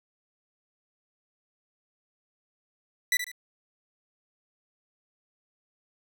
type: tone with echo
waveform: sawtooth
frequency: 1975.5 Hz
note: B6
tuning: in tune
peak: -18 dBFS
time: 3.12-3.17 s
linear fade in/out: 2 ms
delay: 73 ms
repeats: 2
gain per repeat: -9 dB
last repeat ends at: 3.316 s
effects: none